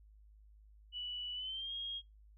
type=tone with pitch glide; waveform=sine; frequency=2956 to 3261 Hz; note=F#7 to G#7; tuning=-2 to -32 cents; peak=-39 dBFS; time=0.92-2.02 s; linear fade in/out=50 ms; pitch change=+170 cents; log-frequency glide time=1.34-1.73 s; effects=noise-tail reverb RT60 0.2 s tail -24 dB re dry + added 52 Hz sine -58 dBFS peak until 2.37 s

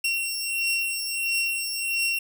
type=beating tone pair; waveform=sawtooth; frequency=2734 / 2735.5 Hz; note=F7 / F7; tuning=-37 / -37 cents; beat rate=1.5 Hz; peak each=-23 / -26 dBFS; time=0.04-2.19 s; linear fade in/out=5 ms; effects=none

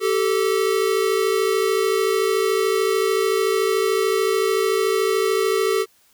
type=tone pair together; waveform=square; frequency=386.6 / 440.2 Hz; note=G4 / A4; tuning=-24 / +1 cents; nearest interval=major second; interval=225 cents; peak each=-21 dBFS; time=0-5.86 s; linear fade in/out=50 ms; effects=white hiss -58 dBFS RMS until 6.13 s

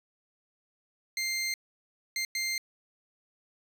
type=tone bursts at uneven times; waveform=20% pulse; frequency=2100 Hz; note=C7; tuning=6 cents sharp; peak=-24 dBFS; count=3; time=1.17-1.54 / 2.16-2.25 / 2.35-2.58 s; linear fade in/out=2 ms; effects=resampled to 32000 Hz

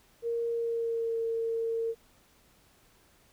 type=tone with pitch glide; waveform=sine; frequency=466.2 to 456.1 Hz; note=A#4 to A#4; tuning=0 to -38 cents; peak=-28 dBFS; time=0.22-1.95 s; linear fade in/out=50 ms; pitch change=-38 cents; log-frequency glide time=0.49-1.19 s; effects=pink hiss -63 dBFS RMS until 3.32 s

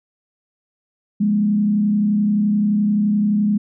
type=tone with frequency modulation; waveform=sine; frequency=207.7 Hz; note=G#3; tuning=in tune; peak=-14 dBFS; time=1.2-3.58 s; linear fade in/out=10 ms; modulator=31.6 Hz; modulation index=0.49; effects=none

